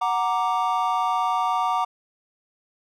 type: chord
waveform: triangle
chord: Gb augmented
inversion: none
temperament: equal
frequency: 740 / 932.3 / 1174.7 Hz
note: Gb5 / Bb5 / D6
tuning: 0 / 0 / 0 cents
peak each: -23 dBFS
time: 0.01-1.85 s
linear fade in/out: 10 ms
effects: none